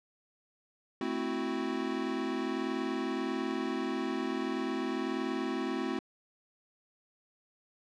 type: chord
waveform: square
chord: F# half-diminished seventh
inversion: first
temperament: equal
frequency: 220 / 261.6 / 329.6 / 370 Hz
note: A3 / C4 / E4 / F#4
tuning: 0 / 0 / 0 / 0 cents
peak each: -40 / -36 / -38 / -38 dBFS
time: 1.01-5.99 s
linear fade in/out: 2 ms
effects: low-pass 4000 Hz 12 dB/octave